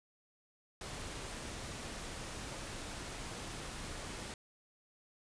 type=noise; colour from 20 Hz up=pink; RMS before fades=-44 dBFS; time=0.81-4.34 s; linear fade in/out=2 ms; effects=resampled to 22050 Hz